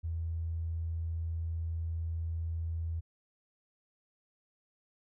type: tone with tanh clipping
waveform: triangle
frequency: 82.41 Hz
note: E2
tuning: in tune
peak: -32 dBFS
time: 0.03-3.01 s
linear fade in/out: 20 ms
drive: 3 dB
effects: none